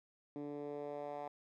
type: tone with band-pass filter sweep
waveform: 10% pulse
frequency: 145.4 Hz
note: D3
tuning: 17 cents flat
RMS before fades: -44 dBFS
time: 0.36-1.28 s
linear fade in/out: 0 ms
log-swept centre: 300 to 770 Hz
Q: 2.2
effects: none